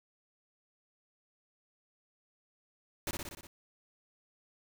pink noise with echo, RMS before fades -35 dBFS, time 3.07-3.11 s, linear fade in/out 2 ms, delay 60 ms, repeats 6, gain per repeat -3 dB, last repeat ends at 3.47 s, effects none

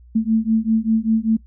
sine beating tone pair, 219.7 / 224.8 Hz, A3 / A3, -2 / +37 cents, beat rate 5.1 Hz, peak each -18 dBFS, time 0.15-1.37 s, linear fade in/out 10 ms, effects noise-tail reverb RT60 0.1 s tail -21 dB re dry + added 60 Hz sine -43 dBFS peak until 1.46 s

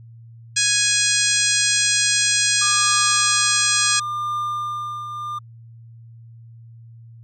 harmonic tone, 830.6 Hz, G#5, in tune, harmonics 2 / 3 / 4 / 5 / 6 / 7 / 8 / 9 / 10, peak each -25 / -25 / -25 / -25 / -25 / -25 / -25 / -25 / -25 dBFS, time 0.56-4 s, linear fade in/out 10 ms
triangle tone with tremolo, 1200 Hz, D6, 37 cents sharp, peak -19 dBFS, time 2.61-5.39 s, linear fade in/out 10 ms, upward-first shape triangle, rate 0.71 Hz, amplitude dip 60%
effects added 115 Hz sine -40 dBFS peak until 7.23 s

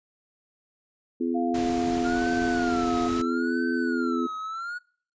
harmonic tone, 84.5 Hz, E2, 43 cents sharp, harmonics 3 / 4 / 5, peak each -26 / -28 / -33 dBFS, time 1.2-4.27 s, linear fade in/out 10 ms
sine tone with pitch glide, 700 to 706.9 Hz, F5 to F5, +4 to +21 cents, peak -29 dBFS, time 1.34-3.09 s, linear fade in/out 20 ms, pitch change +17 cents, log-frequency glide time 1.51-1.62 s
pink noise, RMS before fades -36 dBFS, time 1.54-3.22 s, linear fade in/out 5 ms
triangle tone with vibrato, 1396.9 Hz, F6, in tune, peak -29 dBFS, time 2.04-4.79 s, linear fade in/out 20 ms, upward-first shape sine, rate 0.76 Hz, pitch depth 160 cents each way
effects noise-tail reverb RT60 0.5 s tail -25 dB re dry + resampled to 16000 Hz

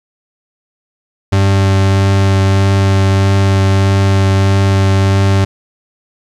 40% pulse tone with vibrato, 97.4 Hz, G2, 11 cents flat, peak -7 dBFS, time 1.32-5.45 s, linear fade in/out 10 ms, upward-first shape triangle, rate 1.6 Hz, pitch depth 11 cents each way, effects low-pass 7000 Hz 12 dB/octave + 8-bit

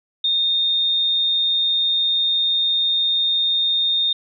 sine tone, 3663 Hz, A#7, 31 cents flat, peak -16 dBFS, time 0.24-4.13 s, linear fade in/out 5 ms, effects none

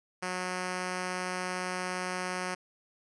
5% pulse tone, 182.6 Hz, F#3, 23 cents flat, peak -21 dBFS, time 0.22-2.55 s, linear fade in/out 10 ms, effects resampled to 24000 Hz

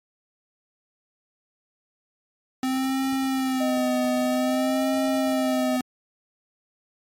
square tone with vibrato, 258.8 Hz, C4, 19 cents flat, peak -23 dBFS, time 2.63-5.81 s, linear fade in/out 2 ms, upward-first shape sine, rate 0.52 Hz, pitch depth 54 cents each way
sine tone with pitch glide, 622.3 to 627.4 Hz, D#5 to D#5, 0 to +14 cents, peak -25 dBFS, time 3.6-5.77 s, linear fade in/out 10 ms, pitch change +14 cents, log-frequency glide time 4.54-4.9 s
effects MP3 64 kbps

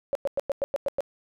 sine tone bursts, 558 Hz, C#5, 11 cents sharp, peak -22 dBFS, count 8, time 0.13-1.006 s, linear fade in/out 0 ms, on 22 ms, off 100 ms, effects none

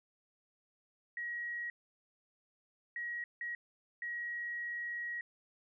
sine tone bursts at uneven times, 1902 Hz, A#6, 34 cents sharp, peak -37 dBFS, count 4, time 1.17-1.7 / 2.96-3.24 / 3.41-3.55 / 4.02-5.21 s, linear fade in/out 2 ms, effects none

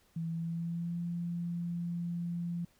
sine tone with pitch glide, 164.81 to 172.01 Hz, E3 to F3, 0 to -26 cents, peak -33 dBFS, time 0.16-2.65 s, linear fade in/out 5 ms, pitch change +74 cents, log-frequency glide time 0.3-0.99 s, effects pink hiss -68 dBFS RMS until 2.79 s

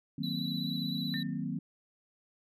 sine chord, C half-diminished seventh, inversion first, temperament equal with one note detuned, 155.56 / 185 / 231.9 / 261.6 Hz, Eb3 / Gb3 / Bb3 / C4, 0 / 0 / -9 / 0 cents, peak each -38 dBFS, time 0.18-1.59 s, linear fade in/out 5 ms
triangle tone with vibrato, 3951 Hz, B7, in tune, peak -36 dBFS, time 0.23-1.23 s, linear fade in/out 5 ms, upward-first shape square, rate 16 Hz, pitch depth 19 cents each way
sine tone with exponential decay, 1808 Hz, A6, 47 cents sharp, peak -35 dBFS, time 1.14-1.44 s, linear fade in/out 0 ms, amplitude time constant 64 ms
effects none

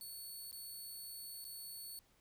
5% pulse tone with dropouts, 4435 Hz, C#8, in tune, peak -40 dBFS, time 0.01-1.99 s, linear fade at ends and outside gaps 0 ms, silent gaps 0.513-0.528 / 1.443-1.45 s, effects pink hiss -72 dBFS RMS until 2.2 s

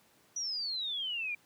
sine exponential sweep, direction down, 5920 to 2349 Hz, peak -33 dBFS, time 0.36-1.35 s, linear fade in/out 5 ms, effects pink hiss -65 dBFS RMS until 1.45 s + high-pass 150 Hz 12 dB/octave

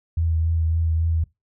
sine tone with vibrato, 81.6 Hz, E2, 17 cents flat, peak -18 dBFS, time 0.17-1.24 s, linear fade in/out 5 ms, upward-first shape triangle, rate 3.6 Hz, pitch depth 29 cents each way, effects noise-tail reverb RT60 0.2 s tail -22 dB re dry

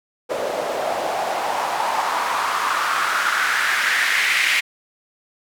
white noise with band-pass filter sweep, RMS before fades -21 dBFS, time 0.29-4.61 s, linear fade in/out 20 ms, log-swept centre 520 to 2200 Hz, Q 3.5, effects none

